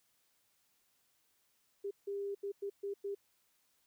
sine tone bursts at uneven times, 400.2 Hz, G4, 36 cents sharp, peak -36 dBFS, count 6, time 1.84-1.91 / 2.07-2.35 / 2.43-2.52 / 2.62-2.7 / 2.83-2.94 / 3.04-3.15 s, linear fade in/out 10 ms, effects white hiss -75 dBFS RMS until 3.86 s

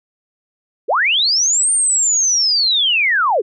sine linear two-way sweep, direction up then down, 341.7 to 8940 to 341.7 Hz, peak -12 dBFS, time 0.88-3.42 s, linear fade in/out 20 ms, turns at 1.72 s, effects none

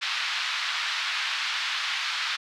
white band-pass noise, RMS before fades -29 dBFS, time 0.01-2.37 s, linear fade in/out 20 ms, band 1100 to 4100 Hz, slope 24 dB/octave, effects none

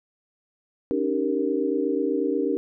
sine chord, Eb dominant seventh, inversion third, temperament equal with one note detuned, 277.2 / 305.4 / 392 / 466.2 Hz, Db4 / Eb4 / G4 / Bb4, 0 / -32 / 0 / 0 cents, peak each -27 dBFS, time 0.91-2.57 s, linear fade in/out 0 ms, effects none

